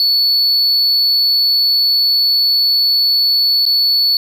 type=tone with dropouts; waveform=triangle; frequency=4435 Hz; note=C#8; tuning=in tune; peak=-9 dBFS; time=0-4.17 s; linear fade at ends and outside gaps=1 ms; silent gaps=3.654-3.663 s; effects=none